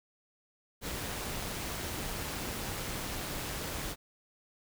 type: noise with amplitude modulation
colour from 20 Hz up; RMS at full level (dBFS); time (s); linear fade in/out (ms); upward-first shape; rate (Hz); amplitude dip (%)
pink; -36; 0.81-3.96; 50; sine; 194; 35
effects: none